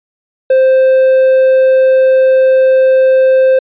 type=tone; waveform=triangle; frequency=523.3 Hz; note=C5; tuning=in tune; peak=-3 dBFS; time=0.5-3.59 s; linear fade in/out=5 ms; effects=resampled to 8000 Hz